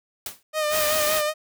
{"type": "noise with exponential decay", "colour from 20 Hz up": "white", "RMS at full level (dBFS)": -28, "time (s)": [0.26, 0.43], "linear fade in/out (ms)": 2, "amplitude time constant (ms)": 35}
{"type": "tone with vibrato", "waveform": "sawtooth", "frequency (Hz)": 611, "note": "D#5", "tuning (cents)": -32, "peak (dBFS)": -18, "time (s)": [0.53, 1.34], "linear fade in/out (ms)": 50, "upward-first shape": "sine", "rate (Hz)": 5.3, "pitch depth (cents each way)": 37}
{"type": "noise", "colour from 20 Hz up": "white", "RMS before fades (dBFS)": -26, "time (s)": [0.7, 1.23], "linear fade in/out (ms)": 50}
{"effects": []}